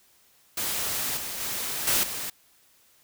white noise with level steps, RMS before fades -29 / -34 / -31 / -23 / -33 dBFS, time 0.57-2.3 s, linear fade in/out 5 ms, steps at 1.17 / 1.4 / 1.87 / 2.03 s, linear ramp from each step 5 ms, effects white hiss -61 dBFS RMS until 3.03 s

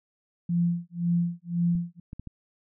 sine tone with tremolo, 172.3 Hz, F3, 23 cents flat, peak -20 dBFS, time 0.49-2 s, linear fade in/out 5 ms, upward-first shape sine, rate 1.9 Hz, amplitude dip 100%
clicks, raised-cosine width 5 ms, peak -26 dBFS, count 4, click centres 1.753 / 2.131 / 2.196 / 2.273 s
effects none

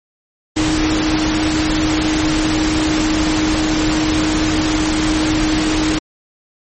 sine tone in noise, 311.1 Hz, D#4, in tune, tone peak -15 dBFS, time 0.56-5.99 s, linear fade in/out 10 ms, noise pink, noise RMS -19 dBFS, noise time 0.56-5.99 s, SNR +1 dB, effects MP3 32 kbps

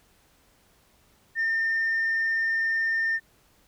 sine tone, 1809 Hz, A6, 48 cents sharp, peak -21 dBFS, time 1.35-3.2 s, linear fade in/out 50 ms, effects tanh soft clip ceiling -20 dBFS + pink hiss -62 dBFS RMS until 3.67 s

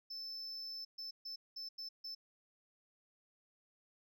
sine tone bursts at uneven times, 5274 Hz, E8, in tune, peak -40 dBFS, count 6, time 0.1-0.85 / 0.98-1.11 / 1.25-1.36 / 1.56-1.69 / 1.78-1.89 / 2.04-2.15 s, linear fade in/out 10 ms, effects tanh soft clip ceiling -42 dBFS

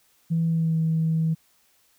sine tone with pitch glide, 164.81 to 161.14 Hz, E3 to E3, 0 to -39 cents, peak -19 dBFS, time 0.3-1.35 s, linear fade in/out 20 ms, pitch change -39 cents, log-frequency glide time 0.47-0.77 s, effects tanh soft clip ceiling -15 dBFS + white hiss -63 dBFS RMS until 1.98 s

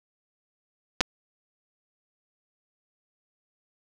clicks, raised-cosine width 0.2 ms, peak -4 dBFS, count 2, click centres 1.007 / 1.011 s, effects none

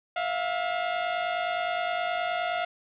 sawtooth tone pair together, 659.3 / 708.9 Hz, E5 / F5, 0 / +26 cents, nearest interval minor second, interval 126 cents, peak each -28 / -24 dBFS, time 0.16-2.65 s, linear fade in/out 5 ms, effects resampled to 8000 Hz + 8-bit

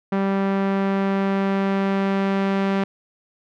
sawtooth tone with low-pass filter sweep, 195.4 Hz, G3, 5 cents flat, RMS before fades -21 dBFS, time 0.12-2.84 s, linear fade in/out 5 ms, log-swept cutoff 1700 to 2600 Hz, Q 0.8, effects none

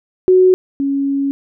sine tone pair in turn, 370 / 277.2 Hz, F#4 / C#4, 0 / 0 cents, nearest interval perfect fourth, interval 500 cents, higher first, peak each -6 / -14 dBFS, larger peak first, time 0.28-0.54 / 0.8-1.31 s, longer second, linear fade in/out 0 ms, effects none

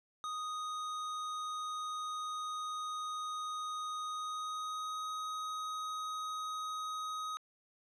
square tone with pitch glide, 1244.5 to 1257.5 Hz, D#6 to D#6, 0 to +18 cents, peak -38 dBFS, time 0.24-7.37 s, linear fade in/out 0 ms, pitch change +18 cents, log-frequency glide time 4.06-5.06 s, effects low-pass 7000 Hz 12 dB/octave

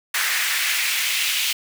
pink noise with high-pass filter sweep, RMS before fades -22 dBFS, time 0.14-1.53 s, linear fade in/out 5 ms, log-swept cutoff 1700 to 2800 Hz, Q 2.1, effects none

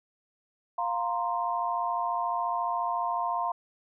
sine chord, F suspended fourth, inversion none, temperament equal with one note detuned, 701.3 / 932.3 / 1046.5 Hz, F5 / Bb5 / C6, +7 / 0 / 0 cents, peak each -31 dBFS, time 0.78-3.52 s, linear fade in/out 5 ms, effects none

